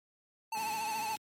square tone with vibrato, 874 Hz, A5, 12 cents flat, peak -34 dBFS, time 0.52-1.16 s, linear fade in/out 5 ms, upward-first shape triangle, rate 14 Hz, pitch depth 75 cents each way
click train, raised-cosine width 0.5 ms, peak -36 dBFS, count 133, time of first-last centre 0.55-1.147 s, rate 221 Hz
pink band-stop noise, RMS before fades -45 dBFS, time 0.57-1.17 s, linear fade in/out 0 ms, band 370 to 1700 Hz, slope 24 dB/octave
effects high-pass 200 Hz 12 dB/octave + MP3 64 kbps

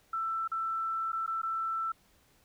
sine tone with dropouts, 1331 Hz, E6, 16 cents sharp, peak -30 dBFS, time 0.13-1.92 s, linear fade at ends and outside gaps 5 ms, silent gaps 0.477-0.516 / 1.12-1.129 / 1.264-1.276 / 1.418-1.431 s, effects pink hiss -66 dBFS RMS until 2.44 s

